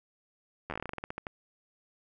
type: slowing click train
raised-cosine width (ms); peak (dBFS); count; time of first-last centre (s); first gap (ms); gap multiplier
0.5; -21; 16; 0.7-1.268; 11; 1.16
effects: none